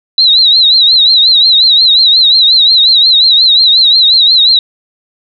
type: tone with vibrato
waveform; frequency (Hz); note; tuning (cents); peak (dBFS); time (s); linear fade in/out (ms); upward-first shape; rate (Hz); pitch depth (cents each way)
sine; 3951; B7; 0; -3; 0.18-4.59; 2; triangle; 5.6; 130
effects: none